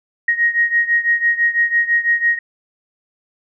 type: beating tone pair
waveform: sine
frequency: 1875 / 1881 Hz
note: A#6 / A#6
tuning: +10 / +15 cents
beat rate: 6 Hz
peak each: -15 / -18 dBFS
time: 0.28-2.39 s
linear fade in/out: 5 ms
effects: none